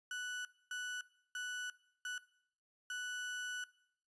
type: tone bursts at uneven times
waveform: 35% pulse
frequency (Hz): 1483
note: F#6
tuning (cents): +4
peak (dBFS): -38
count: 5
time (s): 0.11-0.45 / 0.71-1.01 / 1.35-1.7 / 2.05-2.18 / 2.9-3.64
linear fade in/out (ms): 2
effects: noise-tail reverb RT60 0.7 s tail -21 dB re dry + resampled to 22050 Hz